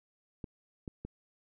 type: clicks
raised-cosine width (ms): 3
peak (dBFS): -27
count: 3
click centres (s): 0.442 / 0.878 / 1.05
effects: none